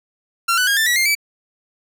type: tone with pitch steps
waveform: sawtooth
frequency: 1369 / 1492.9 / 1628 / 1775.4 / 1936.1 / 2111 / 2302 Hz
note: F6 / F#6 / G#6 / A6 / B6 / C7 / D7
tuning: -35 / +15 / -35 / +15 / -35 / +15 / -35 cents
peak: -11 dBFS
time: 0.48-1.152 s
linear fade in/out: 10 ms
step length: 96 ms
effects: none